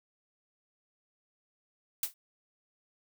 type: noise with exponential decay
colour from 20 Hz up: blue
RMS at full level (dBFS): -26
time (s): 2.03-2.14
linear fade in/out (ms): 2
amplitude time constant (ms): 22
effects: none